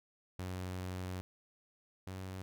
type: tone pair in turn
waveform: sawtooth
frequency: 91.9 / 94.05 Hz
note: F#2 / F#2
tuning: -11 / +29 cents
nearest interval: unison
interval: 40 cents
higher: second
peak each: -35 / -38 dBFS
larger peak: first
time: 0.39-1.21 / 2.07-2.42 s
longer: first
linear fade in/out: 0 ms
effects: none